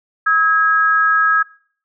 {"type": "tone pair together", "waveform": "sine", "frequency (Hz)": [1285, 1644.4], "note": ["E6", "G#6"], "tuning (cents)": [-45, -18], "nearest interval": "major third", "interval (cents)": 427, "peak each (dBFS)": -14, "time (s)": [0.26, 1.43], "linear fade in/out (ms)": 10, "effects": ["noise-tail reverb RT60 0.5 s tail -20 dB re dry"]}